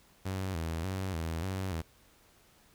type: tone with vibrato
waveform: sawtooth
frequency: 88 Hz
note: F2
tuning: 14 cents sharp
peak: -29 dBFS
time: 0.25-1.82 s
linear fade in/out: 10 ms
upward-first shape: square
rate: 1.7 Hz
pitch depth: 130 cents each way
effects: pink hiss -63 dBFS RMS until 2.74 s